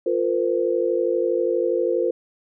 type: tone cluster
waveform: sine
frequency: 350.3 / 458.6 / 511 Hz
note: F4 / A#4 / C5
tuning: +5 / -28 / -41 cents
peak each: -23 dBFS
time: 0.06-2.11 s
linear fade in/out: 5 ms
effects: none